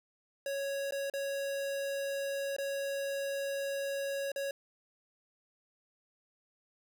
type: tone with dropouts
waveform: square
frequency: 554 Hz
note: C#5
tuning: 1 cent flat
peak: -34 dBFS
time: 0.46-4.51 s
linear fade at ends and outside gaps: 2 ms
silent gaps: 0.909-0.922 / 1.099-1.137 / 2.565-2.584 / 4.318-4.36 s
effects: none